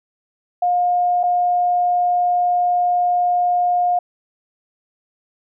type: tone with dropouts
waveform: sine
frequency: 712 Hz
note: F5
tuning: 33 cents sharp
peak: -14 dBFS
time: 0.62-3.99 s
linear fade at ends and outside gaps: 5 ms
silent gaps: 1.232-1.236 s
effects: none